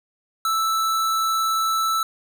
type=tone; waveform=square; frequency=1318.5 Hz; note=E6; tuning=in tune; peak=-20 dBFS; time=0.45-2.03 s; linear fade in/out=2 ms; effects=none